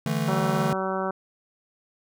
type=chord; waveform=square; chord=D suspended second; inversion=none; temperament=just; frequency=146.83 / 165.19 / 220.2 Hz; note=D3 / E3 / A3; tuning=0 / +4 / +2 cents; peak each=-29 dBFS; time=0.06-0.73 s; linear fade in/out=2 ms
type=harmonic tone; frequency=190 Hz; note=F#3; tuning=46 cents sharp; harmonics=1 / 2 / 3 / 4 / 5 / 6 / 7 / 8; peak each=-32 / -31 / -31 / -33 / -34 / -35 / -34 / -39 dBFS; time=0.28-1.11 s; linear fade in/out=5 ms
effects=none